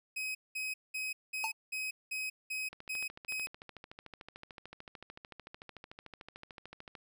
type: tone bursts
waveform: 40% pulse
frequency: 2532 Hz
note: D#7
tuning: 30 cents sharp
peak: -34 dBFS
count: 9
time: 0.16-3.47 s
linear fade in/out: 10 ms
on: 190 ms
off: 200 ms
type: tone with exponential decay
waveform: square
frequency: 889 Hz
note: A5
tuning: 18 cents sharp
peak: -30 dBFS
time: 1.44-1.53 s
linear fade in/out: 1 ms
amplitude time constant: 19 ms
type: click train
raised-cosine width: 0.3 ms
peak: -31 dBFS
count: 58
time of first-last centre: 2.73-6.952 s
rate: 13.5 Hz
effects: none